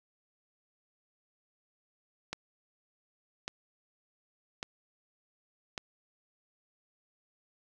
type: click train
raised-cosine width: 0.2 ms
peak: -18 dBFS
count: 4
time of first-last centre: 2.33-5.778 s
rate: 0.87 Hz
effects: none